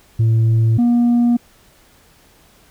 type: tone pair in turn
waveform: sine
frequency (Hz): 112.8 / 239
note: A2 / A#3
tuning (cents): +44 / +43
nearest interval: octave + minor second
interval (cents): 1299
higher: second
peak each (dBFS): -8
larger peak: neither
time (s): 0.19-0.78 / 0.78-1.37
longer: neither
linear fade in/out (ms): 10
effects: tanh soft clip ceiling -10 dBFS + pink hiss -51 dBFS RMS until 2.7 s